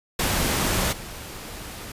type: noise with level steps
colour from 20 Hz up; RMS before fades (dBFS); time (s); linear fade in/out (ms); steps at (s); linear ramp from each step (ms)
pink; -23 / -37; 0.19-1.92; 5; 0.92; 10
effects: resampled to 32000 Hz